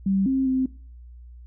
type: tone with pitch steps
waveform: sine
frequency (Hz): 193.9 / 266.1 / 260.7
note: G3 / C4 / C4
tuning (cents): -19 / +29 / -6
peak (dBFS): -19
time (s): 0.06-0.66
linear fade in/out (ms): 5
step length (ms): 200
effects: noise-tail reverb RT60 0.4 s tail -20 dB re dry + added 60 Hz sine -41 dBFS peak until 1.46 s